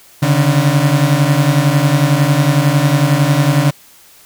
35% pulse beating tone pair, 138.59 / 149.59 Hz, C#3 / D3, 0 / +32 cents, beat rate 11 Hz, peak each -11 dBFS, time 0.22-3.71 s, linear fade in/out 10 ms, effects white hiss -44 dBFS RMS until 4.25 s

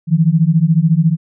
sine beating tone pair, 155.56 / 169.56 Hz, D#3 / E3, 0 / +49 cents, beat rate 14 Hz, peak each -12 dBFS, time 0.07-1.17 s, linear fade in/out 50 ms, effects none

